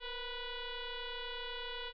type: tone with frequency modulation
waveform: sine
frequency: 1480 Hz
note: F#6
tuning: in tune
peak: -39 dBFS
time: 0-1.93 s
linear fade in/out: 50 ms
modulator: 488 Hz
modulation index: 4.6
effects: none